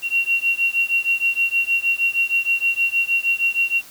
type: beating tone pair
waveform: sine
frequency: 2742 / 2748.4 Hz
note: F7 / F7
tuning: -32 / -28 cents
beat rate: 6.4 Hz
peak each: -20 dBFS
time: 0.02-3.82 s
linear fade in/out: 50 ms
effects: white hiss -43 dBFS RMS until 3.9 s